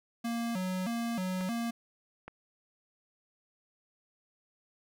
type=tone with vibrato; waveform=square; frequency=207.7 Hz; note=G#3; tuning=in tune; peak=-32 dBFS; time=0.24-1.71 s; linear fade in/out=10 ms; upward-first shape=square; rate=1.6 Hz; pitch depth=200 cents each way
type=clicks; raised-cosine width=0.5 ms; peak=-28 dBFS; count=2; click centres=1.41 / 2.28 s
effects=none